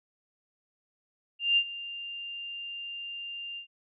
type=tone with ADSR envelope; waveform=sine; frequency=2794 Hz; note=F7; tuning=in tune; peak=-19 dBFS; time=1.39-3.67 s; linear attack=180 ms; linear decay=65 ms; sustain=-17 dB; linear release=96 ms; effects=none